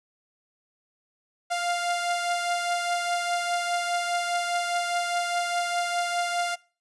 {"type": "beating tone pair", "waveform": "sawtooth", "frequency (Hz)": [698.5, 703.4], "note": ["F5", "F5"], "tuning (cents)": [0, 12], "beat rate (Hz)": 4.9, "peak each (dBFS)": [-22, -29], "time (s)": [1.5, 6.56], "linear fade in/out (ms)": 20, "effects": ["noise-tail reverb RT60 0.4 s tail -23 dB re dry", "resampled to 24000 Hz"]}